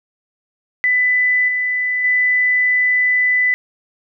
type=tone with level steps; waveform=sine; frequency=1996 Hz; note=B6; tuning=18 cents sharp; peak=-12 / -16 / -12 dBFS; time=0.84-3.54 s; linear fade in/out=0 ms; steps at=1.48 / 2.04 s; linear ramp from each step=5 ms; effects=none